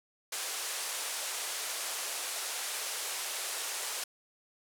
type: band-pass noise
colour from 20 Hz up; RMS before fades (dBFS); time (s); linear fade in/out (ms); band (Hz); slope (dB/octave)
white; -37; 0.32-4.04; 5; 430 to 11000; 24
effects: none